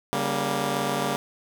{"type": "chord", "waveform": "10% pulse", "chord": "G diminished", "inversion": "second", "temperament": "just", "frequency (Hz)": [141.12, 196, 235.2], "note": ["Db3", "G3", "Bb3"], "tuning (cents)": [31, 0, 16], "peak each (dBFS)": -21, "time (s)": [0.13, 1.16], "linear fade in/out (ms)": 0, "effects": ["9-bit"]}